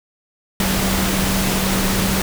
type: tone in noise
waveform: sine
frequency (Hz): 191.3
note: G3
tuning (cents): -42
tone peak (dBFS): -21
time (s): 0.6-2.22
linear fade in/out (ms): 2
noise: pink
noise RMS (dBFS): -20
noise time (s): 0.6-2.22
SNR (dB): -4
effects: none